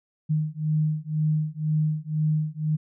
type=beating tone pair; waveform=sine; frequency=153.2 / 155.2 Hz; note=D#3 / D#3; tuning=-27 / -4 cents; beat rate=2 Hz; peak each=-25 dBFS; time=0.29-2.77 s; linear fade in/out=20 ms; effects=none